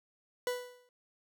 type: tone with exponential decay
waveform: 40% pulse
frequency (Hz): 493.9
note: B4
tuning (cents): 0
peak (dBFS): -28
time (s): 0.47-0.89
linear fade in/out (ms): 1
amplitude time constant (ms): 91
effects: none